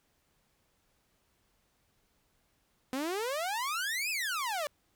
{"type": "exponential two-way sweep", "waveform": "sawtooth", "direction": "up then down", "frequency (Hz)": [250.5, 2637, 562], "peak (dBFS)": -28, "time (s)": [2.93, 4.67], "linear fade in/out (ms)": 0, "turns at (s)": 4.1, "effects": ["pink hiss -73 dBFS RMS until 4.95 s"]}